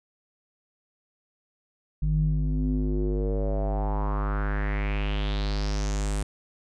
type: tone with low-pass filter sweep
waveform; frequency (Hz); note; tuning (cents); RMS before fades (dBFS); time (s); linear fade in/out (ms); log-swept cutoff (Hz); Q
square; 50.9; G#1; -34; -26; 2.02-6.23; 5; 130 to 9100; 4.4
effects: none